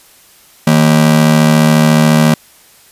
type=ring-modulated tone; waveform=45% pulse; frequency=195.2 Hz; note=G3; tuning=7 cents flat; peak=-3 dBFS; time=0.67-2.34 s; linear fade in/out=2 ms; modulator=37.1 Hz; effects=white hiss -44 dBFS RMS until 2.91 s + resampled to 32000 Hz